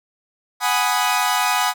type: chord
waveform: sawtooth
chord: G# minor seventh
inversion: third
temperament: equal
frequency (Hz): 740 / 830.6 / 987.8 / 1244.5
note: F#5 / G#5 / B5 / D#6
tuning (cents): 0 / 0 / 0 / 0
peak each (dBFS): -19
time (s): 0.6-1.74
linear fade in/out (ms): 50
effects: none